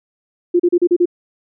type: tone bursts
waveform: sine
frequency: 350.9 Hz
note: F4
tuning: 8 cents sharp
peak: -9 dBFS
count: 6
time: 0.54-1.057 s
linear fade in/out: 10 ms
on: 57 ms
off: 35 ms
effects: none